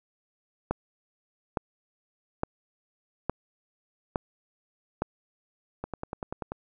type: two click trains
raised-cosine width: 1 ms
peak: -12 / -19 dBFS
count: 6 / 8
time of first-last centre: 0.71-5.02 / 5.84-6.52 s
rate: 1.16 / 10.3 Hz
effects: none